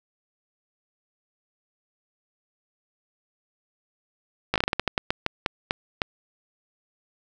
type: slowing click train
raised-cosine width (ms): 0.3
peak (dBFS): -6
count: 15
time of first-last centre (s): 4.54-6.018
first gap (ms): 17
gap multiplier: 1.25
effects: none